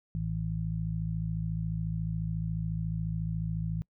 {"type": "harmonic tone", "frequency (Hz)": 54.1, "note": "A1", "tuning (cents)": -29, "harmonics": [1, 2, 3], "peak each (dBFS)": [-37, -35, -32], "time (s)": [0.15, 3.82], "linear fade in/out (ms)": 0, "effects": ["noise-tail reverb RT60 0.1 s tail -26 dB re dry"]}